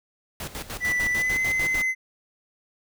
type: noise with tremolo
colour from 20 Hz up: pink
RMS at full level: -33 dBFS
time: 0.4-1.82 s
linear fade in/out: 2 ms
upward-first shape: square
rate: 6.7 Hz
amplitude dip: 75%
type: tone with pitch glide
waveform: triangle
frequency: 1975.5 to 2049 Hz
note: B6 to C7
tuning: 0 to -37 cents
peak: -20 dBFS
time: 0.8-1.95 s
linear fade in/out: 50 ms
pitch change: +63 cents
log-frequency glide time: 1.1-1.41 s
effects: none